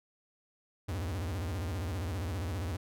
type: tone with vibrato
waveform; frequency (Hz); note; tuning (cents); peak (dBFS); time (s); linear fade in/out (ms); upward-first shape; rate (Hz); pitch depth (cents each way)
45% pulse; 88.9; F2; +31; -33; 0.88-2.77; 10; sine; 15; 270
effects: none